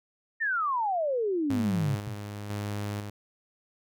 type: exponential sweep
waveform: sine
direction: down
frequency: 1858 to 125.9 Hz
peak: -25 dBFS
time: 0.4-1.96 s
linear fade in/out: 20 ms
type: tone with tremolo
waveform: sawtooth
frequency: 103.1 Hz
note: G#2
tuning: 12 cents flat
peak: -27 dBFS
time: 1.5-3.1 s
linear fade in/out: 5 ms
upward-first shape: square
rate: 1 Hz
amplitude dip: 45%
type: tone with exponential decay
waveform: sine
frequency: 116.54 Hz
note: A#2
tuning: in tune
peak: -27 dBFS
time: 2.07-2.23 s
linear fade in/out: 5 ms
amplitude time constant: 34 ms
effects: none